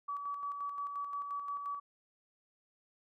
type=tone with tremolo; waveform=sine; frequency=1143 Hz; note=D6; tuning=47 cents flat; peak=-35 dBFS; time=0.08-1.8 s; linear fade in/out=10 ms; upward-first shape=square; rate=5.7 Hz; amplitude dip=40%; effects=none